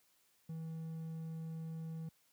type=tone; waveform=triangle; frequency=161.7 Hz; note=E3; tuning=33 cents flat; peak=-39 dBFS; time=0.49-2.09 s; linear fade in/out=5 ms; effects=white hiss -73 dBFS RMS until 2.32 s + high-pass 60 Hz 12 dB/octave